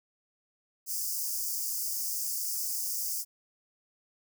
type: high-pass noise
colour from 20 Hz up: white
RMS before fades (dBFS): -33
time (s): 0.86-3.25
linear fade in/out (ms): 50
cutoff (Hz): 4800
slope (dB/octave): 96
effects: none